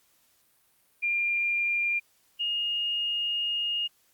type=tone pair in turn; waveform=sine; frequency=2396 / 2849 Hz; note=D7 / F7; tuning=+34 / +34 cents; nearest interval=minor third; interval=300 cents; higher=second; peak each=-24 / -26 dBFS; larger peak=first; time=1.02-2 / 2.39-3.88 s; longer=second; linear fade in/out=20 ms; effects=white hiss -66 dBFS RMS until 4.13 s + Opus 48 kbps